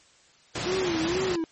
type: high-pass noise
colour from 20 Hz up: pink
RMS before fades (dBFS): -31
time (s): 0.55-1.36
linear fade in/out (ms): 5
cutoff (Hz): 110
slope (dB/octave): 12
type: tone with vibrato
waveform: triangle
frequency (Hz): 348.7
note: F4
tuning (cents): -3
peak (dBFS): -23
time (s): 0.66-1.44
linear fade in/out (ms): 0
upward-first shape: sine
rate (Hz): 2.2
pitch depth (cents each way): 150
effects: white hiss -58 dBFS RMS until 1.51 s + MP3 32 kbps